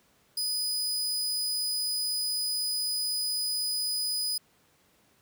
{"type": "tone", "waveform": "sawtooth", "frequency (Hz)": 4978, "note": "D#8", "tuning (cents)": 0, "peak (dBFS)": -25, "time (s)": [0.37, 4.38], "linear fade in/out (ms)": 5, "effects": ["pink hiss -65 dBFS RMS until 5.21 s", "high-pass 80 Hz 12 dB/octave"]}